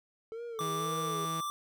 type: tone with vibrato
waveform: triangle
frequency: 440 Hz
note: A4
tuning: in tune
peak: -36 dBFS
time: 0.32-1.25 s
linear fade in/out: 0 ms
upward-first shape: sine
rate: 1.9 Hz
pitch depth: 130 cents each way
type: tone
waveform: square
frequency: 1174.7 Hz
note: D6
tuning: in tune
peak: -34 dBFS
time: 0.59-1.5 s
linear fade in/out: 0 ms
type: tone with pitch glide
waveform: sawtooth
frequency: 160.8 to 162.86 Hz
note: E3 to E3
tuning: -43 to -21 cents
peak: -33 dBFS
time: 0.6-1.41 s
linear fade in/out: 10 ms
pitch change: +22 cents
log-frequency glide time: 0.75-0.83 s
effects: none